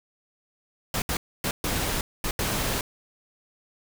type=noise bursts at uneven times; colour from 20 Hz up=pink; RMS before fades=-27 dBFS; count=6; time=0.94-1.02 / 1.09-1.17 / 1.44-1.51 / 1.64-2.01 / 2.24-2.31 / 2.39-2.81 s; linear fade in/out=2 ms; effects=none